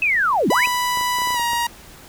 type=linear two-way sweep; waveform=sine; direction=down then up; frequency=2649 to 162.1 to 2649 Hz; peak=-15 dBFS; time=0.02-0.66 s; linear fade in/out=2 ms; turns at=0.49 s
type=tone with pitch glide; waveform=sawtooth; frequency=987.8 to 945.9 Hz; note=B5 to A#5; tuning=0 to +25 cents; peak=-15 dBFS; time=0.5-1.67 s; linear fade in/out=5 ms; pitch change=-75 cents; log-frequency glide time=1.34-1.39 s
type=clicks; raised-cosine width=1 ms; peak=-20 dBFS; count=10; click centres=0.673 / 0.973 / 1.011 / 1.186 / 1.219 / 1.273 / 1.306 / 1.345 / 1.397 / 1.533 s
effects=pink hiss -43 dBFS RMS until 2.08 s